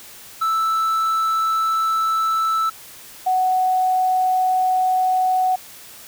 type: tone pair in turn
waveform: triangle / sine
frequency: 1318.5 / 743.2 Hz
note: E6 / F#5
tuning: 0 / +7 cents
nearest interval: minor seventh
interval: 993 cents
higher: first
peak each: -15 dBFS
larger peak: neither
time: 0.41-2.7 / 3.26-5.56 s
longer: second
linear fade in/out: 10 ms
effects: white hiss -41 dBFS RMS until 6.07 s